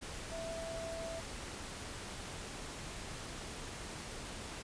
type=tone in noise; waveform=sine; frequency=659.3 Hz; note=E5; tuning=in tune; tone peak=-41 dBFS; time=0.31-1.21 s; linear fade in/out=20 ms; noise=pink; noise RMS=-45 dBFS; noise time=0.01-4.63 s; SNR=+1 dB; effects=resampled to 22050 Hz